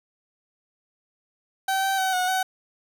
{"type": "tone with pitch steps", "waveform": "30% pulse", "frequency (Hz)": [770, 775, 758, 732, 753], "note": ["G5", "G5", "F#5", "F#5", "F#5"], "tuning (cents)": [-31, -20, 42, -19, 30], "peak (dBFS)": -19, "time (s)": [1.68, 2.43], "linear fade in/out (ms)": 5, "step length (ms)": 150, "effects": []}